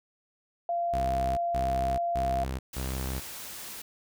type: tone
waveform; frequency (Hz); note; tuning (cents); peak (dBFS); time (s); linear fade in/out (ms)
sine; 689; F5; -24; -26; 0.69-2.44; 2
type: tone bursts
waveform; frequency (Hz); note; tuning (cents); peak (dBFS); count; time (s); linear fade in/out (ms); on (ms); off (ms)
sawtooth; 65.41; C2; 0; -27; 4; 0.93-3.2; 10; 440; 170
type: noise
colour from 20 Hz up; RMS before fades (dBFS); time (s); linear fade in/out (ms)
white; -41; 2.73-3.82; 5
effects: none